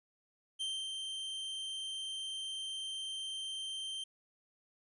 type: tone with ADSR envelope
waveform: 45% pulse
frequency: 3136 Hz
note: G7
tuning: in tune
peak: -34 dBFS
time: 0.59-4.04 s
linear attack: 23 ms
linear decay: 260 ms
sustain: -4 dB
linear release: 5 ms
effects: resampled to 24000 Hz